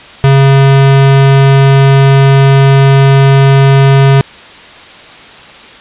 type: tone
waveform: square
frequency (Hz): 136.7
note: C#3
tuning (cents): -24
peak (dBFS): -3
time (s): 0.24-4.21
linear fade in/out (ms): 0
effects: white hiss -32 dBFS RMS until 5.8 s + resampled to 8000 Hz